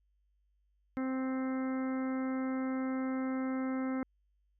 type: harmonic tone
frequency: 261.6 Hz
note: C4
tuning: in tune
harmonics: 1 / 2 / 3 / 4 / 5 / 6 / 7 / 8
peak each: -32 / -42 / -48 / -50 / -47 / -52 / -55 / -51 dBFS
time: 0.97-4.03 s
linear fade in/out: 0 ms
effects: added 50 Hz sine -70 dBFS peak until 4.59 s

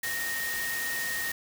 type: tone in noise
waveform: sine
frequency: 1856 Hz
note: A#6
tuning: 8 cents flat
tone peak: -31 dBFS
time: 0.03-1.32 s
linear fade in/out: 5 ms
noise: white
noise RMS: -35 dBFS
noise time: 0.03-1.32 s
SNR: +1 dB
effects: none

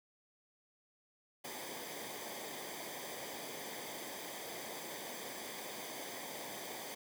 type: noise with comb filter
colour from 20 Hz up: pink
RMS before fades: -45 dBFS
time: 1.44-6.95 s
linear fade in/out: 10 ms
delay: 0.73 ms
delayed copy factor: -0.65
effects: high-pass 200 Hz 12 dB/octave

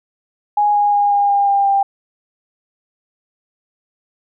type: tone with pitch steps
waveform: sine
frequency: 829 / 822.8 / 816.6 / 810.5 / 804.5 / 798.5 / 792.5 Hz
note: G#5 / G#5 / G#5 / G#5 / G5 / G5 / G5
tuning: -3 / -16 / -29 / -42 / +45 / +32 / +19 cents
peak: -11 dBFS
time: 0.57-1.83 s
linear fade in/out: 5 ms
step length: 180 ms
effects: none

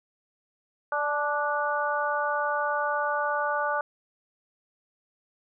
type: harmonic tone with a mistuned harmonic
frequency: 293.7 Hz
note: D4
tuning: in tune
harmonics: 2 / 3 / 4 / 5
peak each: -30 / -30 / -30 / -30 dBFS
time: 0.92-3.81 s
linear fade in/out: 2 ms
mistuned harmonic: 3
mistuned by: -20 cents
effects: none

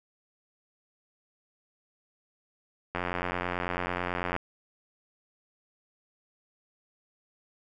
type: click train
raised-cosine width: 0.5 ms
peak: -15 dBFS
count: 127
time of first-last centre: 2.95-4.364 s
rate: 89.1 Hz
effects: none

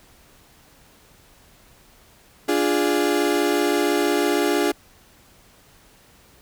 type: chord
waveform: 35% pulse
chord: D diminished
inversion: none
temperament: equal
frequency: 293.7 / 349.2 / 415.3 Hz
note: D4 / F4 / Ab4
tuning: 0 / 0 / 0 cents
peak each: -21 dBFS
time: 2.48-4.72 s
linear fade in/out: 10 ms
effects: pink hiss -53 dBFS RMS until 6.41 s

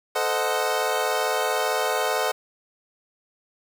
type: chord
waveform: 25% pulse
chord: A diminished seventh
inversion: none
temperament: equal with one note detuned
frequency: 440 / 517.8 / 622.3 / 740 Hz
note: A4 / C5 / Eb5 / Gb5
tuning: 0 / -18 / 0 / 0 cents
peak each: -24 dBFS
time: 0.15-2.32 s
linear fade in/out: 10 ms
effects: 9-bit

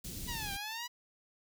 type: band-stop noise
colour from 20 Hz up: pink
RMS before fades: -42 dBFS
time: 0.04-0.57 s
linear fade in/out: 5 ms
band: 250 to 4300 Hz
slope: 12 dB/octave
type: exponential two-way sweep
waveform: 10% pulse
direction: down then up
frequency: 987.8 to 784 to 987.8 Hz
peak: -30 dBFS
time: 0.27-0.88 s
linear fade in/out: 20 ms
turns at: 0.53 s
effects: none

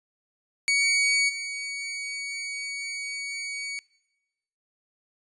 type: tone with level steps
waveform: sawtooth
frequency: 2249 Hz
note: C#7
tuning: 24 cents sharp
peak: -17 / -28 dBFS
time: 0.68-3.79 s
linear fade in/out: 0 ms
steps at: 1.28 s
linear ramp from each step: 20 ms
effects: noise-tail reverb RT60 1.0 s tail -22 dB re dry + resampled to 22050 Hz

